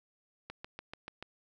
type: click train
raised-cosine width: 0.3 ms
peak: -26 dBFS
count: 6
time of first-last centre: 0.5-1.226 s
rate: 6.89 Hz
effects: none